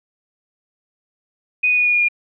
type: tone with pitch steps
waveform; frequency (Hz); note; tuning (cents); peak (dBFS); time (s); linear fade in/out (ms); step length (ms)
sine; 2489 / 2475 / 2460 / 2446 / 2432 / 2418; D#7 / D#7 / D#7 / D#7 / D#7 / D7; 0 / -10 / -20 / -30 / -40 / +50; -13; 1.63-2.086; 10; 76
effects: none